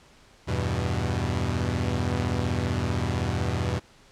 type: chord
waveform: sawtooth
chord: E minor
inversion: none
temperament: equal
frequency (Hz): 82.41 / 98 / 123.47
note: E2 / G2 / B2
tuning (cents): 0 / 0 / 0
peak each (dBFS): -25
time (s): 0.47-3.8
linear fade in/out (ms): 20
effects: pink hiss -55 dBFS RMS until 4.11 s + low-pass 7000 Hz 12 dB/octave